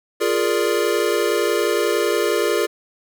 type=chord; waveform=square; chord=Bb dominant seventh; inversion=second; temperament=equal; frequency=349.2 / 415.3 / 466.2 / 587.3 Hz; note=F4 / Ab4 / Bb4 / D5; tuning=0 / 0 / 0 / 0 cents; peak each=-24 / -22 / -23 / -26 dBFS; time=0.2-2.67 s; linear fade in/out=20 ms; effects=none